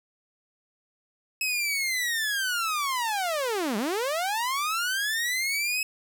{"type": "linear two-way sweep", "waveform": "sawtooth", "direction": "down then up", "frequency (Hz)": [2582, 193.5, 2582], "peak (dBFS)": -22, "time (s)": [1.41, 5.83], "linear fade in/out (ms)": 2, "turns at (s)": 3.77, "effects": []}